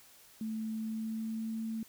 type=tone with pitch glide; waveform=sine; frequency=220 to 223.1 Hz; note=A3 to A3; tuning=0 to +24 cents; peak=-34 dBFS; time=0.41-1.83 s; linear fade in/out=2 ms; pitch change=+24 cents; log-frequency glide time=0.71-1.55 s; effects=white hiss -59 dBFS RMS until 1.88 s